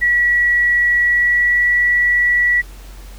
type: tone with pitch glide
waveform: sine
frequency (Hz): 1934 to 1945.2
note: B6 to B6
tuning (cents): -37 to -27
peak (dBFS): -11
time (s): 0.01-2.62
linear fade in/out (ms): 20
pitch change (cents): +10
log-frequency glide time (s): 1.01-1.68
effects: added 46 Hz sine -33 dBFS peak until 3.18 s + pink hiss -43 dBFS RMS until 3.18 s